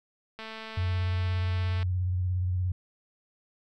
click train, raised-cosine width 0.3 ms, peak -25 dBFS, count 319, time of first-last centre 0.39-1.829 s, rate 221 Hz
sine tone with vibrato, 90.9 Hz, F#2, 30 cents flat, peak -25 dBFS, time 0.77-2.72 s, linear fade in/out 5 ms, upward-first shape square, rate 17 Hz, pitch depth 35 cents each way
effects none

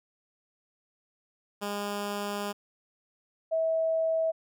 10% pulse / sine tone pair in turn, 204.1 / 648 Hz, G#3 / E5, -30 / -30 cents, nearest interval octave + minor sixth, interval 2000 cents, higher second, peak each -23 / -24 dBFS, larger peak first, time 1.61-2.53 / 3.51-4.32 s, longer first, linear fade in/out 20 ms, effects none

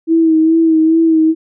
sine tone with vibrato, 322.6 Hz, E4, 37 cents flat, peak -7 dBFS, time 0.07-1.35 s, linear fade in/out 50 ms, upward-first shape sine, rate 2.4 Hz, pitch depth 34 cents each way, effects none

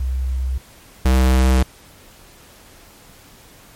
sine / square tone pair in turn, 64.5 / 64.5 Hz, C2 / C2, -24 / -24 cents, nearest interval unison, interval 0 cents, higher neither, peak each -18 / -12 dBFS, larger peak second, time 0-0.58 / 1.05-1.63 s, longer neither, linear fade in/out 5 ms, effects pink hiss -46 dBFS RMS until 3.75 s + MP3 64 kbps

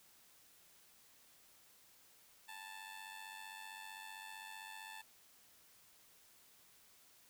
15% pulse tone with amplitude modulation, 880 Hz, A5, in tune, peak -40 dBFS, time 2.48-5.02 s, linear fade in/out 10 ms, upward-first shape sine, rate 95.5 Hz, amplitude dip 65%, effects white hiss -66 dBFS RMS until 7.29 s

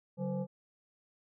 sine tone with frequency modulation, 187.6 Hz, F#3, 24 cents sharp, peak -32 dBFS, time 0.17-0.47 s, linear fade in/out 50 ms, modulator 330 Hz, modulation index 1.1, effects none

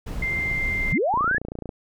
brown noise, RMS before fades -30 dBFS, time 0.06-0.93 s, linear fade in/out 10 ms
sine tone, 2094 Hz, C7, 1 cent sharp, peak -23 dBFS, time 0.22-0.98 s, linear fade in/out 5 ms
sine linear sweep, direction up, 110 to 1760 Hz, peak -19 dBFS, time 0.92-1.38 s, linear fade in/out 5 ms
click train, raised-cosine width 2 ms, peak -19 dBFS, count 17, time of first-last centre 1.14-1.692 s, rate 29 Hz
effects none

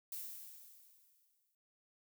violet noise with exponential decay, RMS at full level -43 dBFS, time 0.12-1.55 s, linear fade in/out 2 ms, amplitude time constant 310 ms, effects noise-tail reverb RT60 0.3 s tail -23 dB re dry

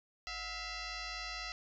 sine tone with frequency modulation, 1402 Hz, F6, 6 cents sharp, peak -39 dBFS, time 0.27-1.52 s, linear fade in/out 0 ms, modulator 675 Hz, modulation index 6.1, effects none

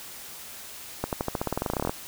accelerating click train, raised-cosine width 1 ms, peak -12 dBFS, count 19, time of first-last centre 1.04-1.895 s, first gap 88 ms, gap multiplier 0.92, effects white hiss -42 dBFS RMS until 2.07 s

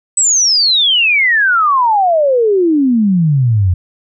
sine exponential sweep, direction down, 8100 to 86 Hz, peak -8 dBFS, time 0.17-3.74 s, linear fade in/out 5 ms, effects none

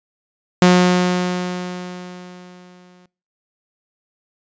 sawtooth tone with exponential decay, 180 Hz, F#3, 47 cents flat, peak -4 dBFS, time 0.62-3.06 s, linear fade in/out 2 ms, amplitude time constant 530 ms, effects noise-tail reverb RT60 0.4 s tail -25 dB re dry + resampled to 16000 Hz

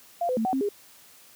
sine tone with pitch steps, 693 / 506 / 222.7 / 752 / 266.6 / 408.3 Hz, F5 / B4 / A3 / F#5 / C4 / G#4, -14 / +42 / +21 / +28 / +33 / -29 cents, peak -23 dBFS, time 0.21-0.69 s, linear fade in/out 5 ms, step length 80 ms, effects white hiss -53 dBFS RMS until 1.35 s + high-pass 80 Hz 12 dB/octave

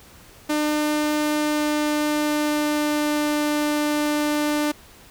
sawtooth tone with pitch glide, 300.8 to 297.7 Hz, D4 to D4, +42 to +24 cents, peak -16 dBFS, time 0.49-4.72 s, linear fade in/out 10 ms, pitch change -18 cents, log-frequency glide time 1.22-3.45 s, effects pink hiss -48 dBFS RMS until 5.1 s

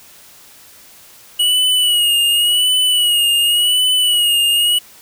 square tone with vibrato, 2914 Hz, F#7, 27 cents flat, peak -12 dBFS, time 1.39-4.79 s, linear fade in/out 10 ms, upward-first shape sine, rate 0.9 Hz, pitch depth 54 cents each way, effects white hiss -43 dBFS RMS until 5.01 s

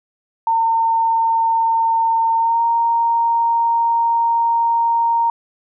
sine tone with pitch glide, 909 to 928.1 Hz, A#5 to A#5, -44 to -8 cents, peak -13 dBFS, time 0.47-5.3 s, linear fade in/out 2 ms, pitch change +36 cents, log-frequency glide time 2.36-2.62 s, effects none

